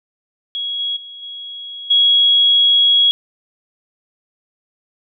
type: tone with level steps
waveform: sine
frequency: 3322 Hz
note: G#7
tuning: in tune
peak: -20 / -18 / -32 / -28 / -9 dBFS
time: 0.55-3.11 s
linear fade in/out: 0 ms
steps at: 0.79 / 0.96 / 1.22 / 1.9 s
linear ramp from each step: 10 ms
effects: none